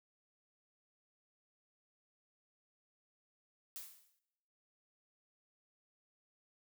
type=noise with exponential decay; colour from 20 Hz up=blue; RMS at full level=-44 dBFS; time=3.76-4.19 s; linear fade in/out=0 ms; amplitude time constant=93 ms; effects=noise-tail reverb RT60 1.0 s tail -21 dB re dry